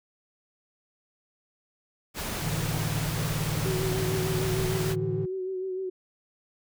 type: noise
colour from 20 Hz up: pink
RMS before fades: -33 dBFS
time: 2.14-4.96 s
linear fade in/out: 50 ms
type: chord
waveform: triangle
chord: A suspended fourth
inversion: none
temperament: equal with one note detuned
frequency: 109.56 / 146.83 / 164.81 Hz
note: A2 / D3 / E3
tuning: -7 / 0 / 0 cents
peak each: -30 / -30 / -31 dBFS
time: 2.42-5.26 s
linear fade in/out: 10 ms
type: tone with vibrato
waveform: sine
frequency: 375.3 Hz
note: F#4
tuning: 25 cents sharp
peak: -29 dBFS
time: 3.65-5.9 s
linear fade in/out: 10 ms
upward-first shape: sine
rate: 6.6 Hz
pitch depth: 34 cents each way
effects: none